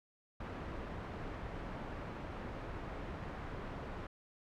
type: low-pass noise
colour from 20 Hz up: pink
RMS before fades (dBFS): -44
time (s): 0.4-4.07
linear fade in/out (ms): 5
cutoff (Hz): 1600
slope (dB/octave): 12
effects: none